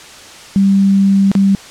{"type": "tone with dropouts", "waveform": "sine", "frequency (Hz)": 196, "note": "G3", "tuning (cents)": 0, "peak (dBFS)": -7, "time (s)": [0.56, 1.55], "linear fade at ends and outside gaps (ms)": 0, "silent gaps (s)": [1.316, 1.352], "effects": ["white hiss -35 dBFS RMS until 1.7 s", "low-pass 7000 Hz 12 dB/octave"]}